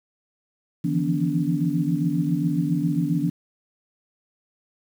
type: tone cluster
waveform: sine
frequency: 150.1 / 165.5 / 172.9 / 245.1 / 287.5 Hz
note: D3 / E3 / F3 / B3 / D4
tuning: +38 / +7 / -17 / -13 / -37 cents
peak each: -28 / -25 / -27 / -29 / -25 dBFS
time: 0.84-3.3 s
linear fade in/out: 10 ms
effects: 8-bit